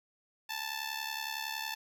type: tone with amplitude modulation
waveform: 10% pulse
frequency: 880 Hz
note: A5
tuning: in tune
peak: -24 dBFS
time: 0.49-1.75 s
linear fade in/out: 10 ms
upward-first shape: sine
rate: 70.8 Hz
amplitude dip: 75%
effects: none